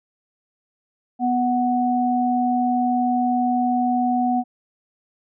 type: tone pair together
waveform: sine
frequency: 246.9 / 740.5 Hz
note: B3 / F#5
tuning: 0 / +1 cents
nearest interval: octave + perfect fifth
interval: 1901 cents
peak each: -20 dBFS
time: 1.19-4.44 s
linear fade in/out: 50 ms
effects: none